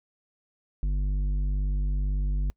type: tone with tanh clipping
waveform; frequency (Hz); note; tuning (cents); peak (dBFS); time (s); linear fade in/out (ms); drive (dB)
sine; 49; G1; 0; -25; 0.83-2.5; 0; 9
effects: noise-tail reverb RT60 0.1 s tail -26 dB re dry